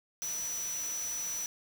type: tone in noise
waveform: sine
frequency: 5920 Hz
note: F#8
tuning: in tune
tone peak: -34 dBFS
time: 0.22-1.46 s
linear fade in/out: 0 ms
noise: white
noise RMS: -43 dBFS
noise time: 0.22-1.46 s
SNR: +6 dB
effects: none